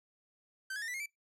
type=tone with pitch steps; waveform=45% pulse; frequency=1548 / 1678.4 / 1819.7 / 1973 / 2139 / 2319 Hz; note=G6 / G#6 / A#6 / B6 / C7 / D7; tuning=-22 / +18 / -42 / -2 / +38 / -22 cents; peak=-37 dBFS; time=0.7-1.06 s; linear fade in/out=5 ms; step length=60 ms; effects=noise-tail reverb RT60 0.2 s tail -26 dB re dry + low-pass 12000 Hz 12 dB/octave